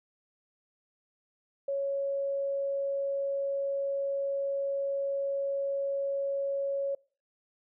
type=tone; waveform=sine; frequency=554.4 Hz; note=C#5; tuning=in tune; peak=-28 dBFS; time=1.68-6.95 s; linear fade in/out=5 ms; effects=noise-tail reverb RT60 0.4 s tail -24 dB re dry